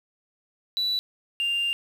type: tone pair in turn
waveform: sine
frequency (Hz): 3951 / 2794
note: B7 / F7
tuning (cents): 0 / 0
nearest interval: tritone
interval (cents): 600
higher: first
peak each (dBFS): -21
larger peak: neither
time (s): 0.77-0.99 / 1.4-1.73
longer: second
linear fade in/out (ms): 0
effects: tanh soft clip ceiling -21 dBFS + 8-bit